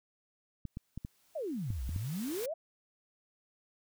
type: clicks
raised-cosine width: 5 ms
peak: -27 dBFS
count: 7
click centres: 0.653 / 0.771 / 0.976 / 1.049 / 1.704 / 1.892 / 1.962 s
type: noise with exponential growth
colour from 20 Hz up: white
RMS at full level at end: -42 dBFS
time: 0.66-2.46 s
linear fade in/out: 5 ms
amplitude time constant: 390 ms
type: exponential two-way sweep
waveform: sine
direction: down then up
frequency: 690 to 58.1 to 690 Hz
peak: -34 dBFS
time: 1.35-2.54 s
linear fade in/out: 10 ms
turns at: 1.83 s
effects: none